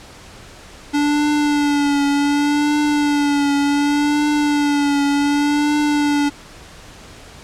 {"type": "tone with vibrato", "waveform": "square", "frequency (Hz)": 290, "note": "D4", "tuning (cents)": -22, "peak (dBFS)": -15, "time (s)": [0.93, 6.3], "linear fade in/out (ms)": 20, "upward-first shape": "triangle", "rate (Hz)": 0.67, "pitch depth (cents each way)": 42, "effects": ["pink hiss -40 dBFS RMS until 7.43 s", "low-pass 8000 Hz 12 dB/octave"]}